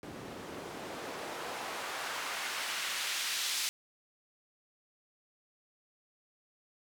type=noise with band-pass filter sweep; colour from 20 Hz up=white; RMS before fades=-38 dBFS; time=0.03-3.69 s; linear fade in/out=0 ms; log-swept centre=200 to 4100 Hz; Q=0.79; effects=none